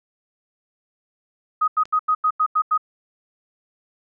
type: tone bursts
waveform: sine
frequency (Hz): 1254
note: D#6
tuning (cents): +13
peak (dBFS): -15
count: 8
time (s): 1.61-2.778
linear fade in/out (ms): 10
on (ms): 69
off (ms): 88
type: click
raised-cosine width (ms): 0.2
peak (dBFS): -23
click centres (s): 1.855
effects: none